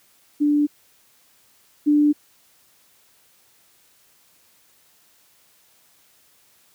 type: tone pair in turn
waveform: sine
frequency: 293.7 / 295.4 Hz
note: D4 / D4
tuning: 0 / +10 cents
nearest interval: unison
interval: 10 cents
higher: second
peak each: -15 / -13 dBFS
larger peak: second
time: 0.4-0.67 / 1.86-2.13 s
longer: neither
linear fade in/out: 20 ms
effects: white hiss -58 dBFS RMS until 6.74 s + high-pass 60 Hz 12 dB/octave